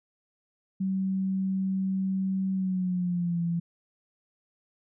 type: tone with pitch glide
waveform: sine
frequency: 190.8 to 169.98 Hz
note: G3 to F3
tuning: -47 to -47 cents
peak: -25 dBFS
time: 0.8-3.6 s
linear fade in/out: 10 ms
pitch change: -200 cents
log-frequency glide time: 2.53-3.41 s
effects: none